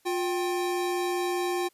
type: tone pair together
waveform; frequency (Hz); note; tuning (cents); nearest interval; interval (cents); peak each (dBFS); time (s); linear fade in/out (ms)
square; 355 / 780; F4 / G5; +28 / -9; octave + major second; 1363; -28 / -33; 0.05-1.69; 20
effects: white hiss -66 dBFS RMS until 1.73 s + resampled to 32000 Hz